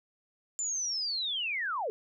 sine linear sweep, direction down, 7200 to 392 Hz, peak -30 dBFS, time 0.59-1.9 s, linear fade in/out 0 ms, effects none

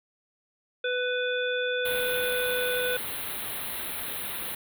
harmonic tone, 497.2 Hz, B4, 12 cents sharp, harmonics 1 / 3 / 5 / 7, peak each -28 / -30 / -37 / -35 dBFS, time 0.84-2.97 s, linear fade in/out 5 ms
white band-stop noise, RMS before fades -34 dBFS, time 1.85-4.55 s, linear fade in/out 5 ms, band 4100 to 9400 Hz, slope 96 dB/octave
effects none

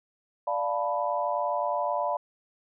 sine chord, B half-diminished seventh, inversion first, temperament equal, 587.3 / 698.5 / 880 / 987.8 Hz, D5 / F5 / A5 / B5, 0 / 0 / 0 / 0 cents, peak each -30 / -31 / -33 / -30 dBFS, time 0.47-2.17 s, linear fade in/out 5 ms, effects none

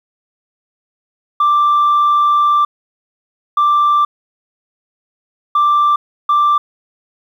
sine tone bursts at uneven times, 1177 Hz, D6, 3 cents sharp, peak -7 dBFS, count 4, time 1.4-2.65 / 3.57-4.05 / 5.55-5.96 / 6.29-6.58 s, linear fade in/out 5 ms, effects tanh soft clip ceiling -7 dBFS + 8-bit

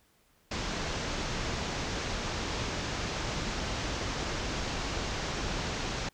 pink low-pass noise, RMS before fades -34 dBFS, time 0.51-6.09 s, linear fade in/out 5 ms, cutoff 6800 Hz, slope 48 dB/octave, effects pink hiss -67 dBFS RMS until 6.13 s

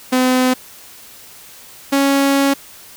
sawtooth tone pair in turn, 255 / 276.8 Hz, C4 / C#4, -44 / -2 cents, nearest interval minor second, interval 142 cents, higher second, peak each -8 dBFS, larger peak neither, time 0.12-0.54 / 1.92-2.54 s, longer second, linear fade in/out 10 ms, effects white hiss -40 dBFS RMS until 2.96 s

